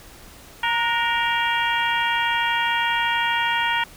harmonic tone with a mistuned harmonic, 466.2 Hz, A#4, in tune, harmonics 2 / 3 / 4 / 5 / 6 / 7, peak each -23 / -27 / -25 / -29 / -28 / -30 dBFS, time 0.63-3.84 s, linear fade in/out 5 ms, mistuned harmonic 3, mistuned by +62 cents, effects pink hiss -45 dBFS RMS until 3.96 s

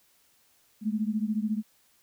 sine beating tone pair, 209.8 / 223.8 Hz, G#3 / A3, +18 / +30 cents, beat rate 14 Hz, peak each -28 / -30 dBFS, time 0.81-1.63 s, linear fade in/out 50 ms, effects white hiss -65 dBFS RMS until 2.02 s

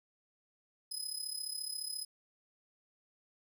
25% pulse tone with amplitude modulation, 5050 Hz, D#8, 25 cents sharp, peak -30 dBFS, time 0.91-2.05 s, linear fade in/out 10 ms, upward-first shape sine, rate 34.4 Hz, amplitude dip 75%, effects none

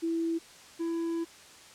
sine / triangle tone pair in turn, 331 / 333.3 Hz, E4 / E4, +7 / +19 cents, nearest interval unison, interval 12 cents, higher second, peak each -27 dBFS, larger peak neither, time 0.02-0.39 / 0.79-1.25 s, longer second, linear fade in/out 20 ms, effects white hiss -52 dBFS RMS until 1.74 s + low-pass 8000 Hz 12 dB/octave

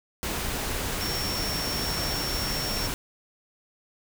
sine tone in noise, 5470 Hz, F8, 37 cents flat, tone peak -31 dBFS, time 1.01-2.87 s, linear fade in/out 0 ms, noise pink, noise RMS -30 dBFS, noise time 0.23-2.94 s, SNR -4 dB, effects none

